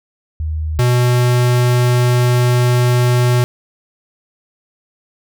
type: tone pair in turn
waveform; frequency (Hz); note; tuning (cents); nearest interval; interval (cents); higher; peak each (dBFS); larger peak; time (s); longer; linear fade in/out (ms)
sine / square; 78 / 123.07; D#2 / B2; +5 / -6; minor sixth; 789; second; -17 / -11; second; 0.4-0.79 / 0.79-3.44; second; 0
effects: none